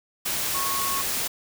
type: tone in noise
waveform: sine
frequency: 1100 Hz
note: C#6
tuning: 14 cents flat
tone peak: -28 dBFS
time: 0.54-1.02 s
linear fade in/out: 10 ms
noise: white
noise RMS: -27 dBFS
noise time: 0.25-1.28 s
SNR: -4 dB
effects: none